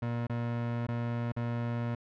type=tone with dropouts; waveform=30% pulse; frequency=118.4 Hz; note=A#2; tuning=27 cents sharp; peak=-28 dBFS; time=0.02-1.95 s; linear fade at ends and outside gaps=5 ms; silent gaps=0.269-0.296 / 0.868-0.885 / 1.321-1.364 s; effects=low-pass 2000 Hz 12 dB/octave